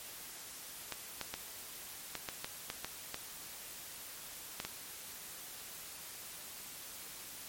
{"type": "clicks", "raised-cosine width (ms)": 0.2, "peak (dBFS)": -20, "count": 11, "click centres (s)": [0.923, 1.213, 1.34, 2.153, 2.288, 2.445, 2.701, 2.846, 3.144, 4.601, 4.65], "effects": ["white hiss -48 dBFS RMS until 7.48 s", "MP3 64 kbps"]}